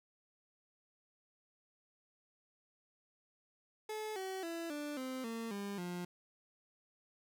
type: tone with pitch steps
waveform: 30% pulse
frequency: 430.9 / 379.5 / 334.2 / 294.3 / 259.2 / 228.3 / 201 / 177.03 Hz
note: A4 / F#4 / E4 / D4 / C4 / A#3 / G3 / F3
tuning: -36 / +44 / +24 / +4 / -16 / -36 / +44 / +24 cents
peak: -37 dBFS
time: 3.89-6.05 s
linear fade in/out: 5 ms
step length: 270 ms
effects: none